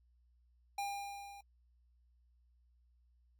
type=tone with level ramp; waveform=square; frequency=803 Hz; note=G5; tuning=41 cents sharp; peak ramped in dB=-36 to -52 dBFS; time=0.78-1.41 s; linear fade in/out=5 ms; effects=added 60 Hz sine -67 dBFS peak until 3.39 s + AAC 64 kbps